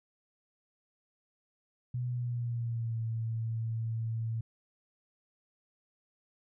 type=tone with pitch glide; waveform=sine; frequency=123.47 to 113.22 Hz; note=B2 to A2; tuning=0 to +50 cents; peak=-31 dBFS; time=1.94-4.41 s; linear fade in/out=5 ms; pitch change=-150 cents; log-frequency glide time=2.07-3.01 s; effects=none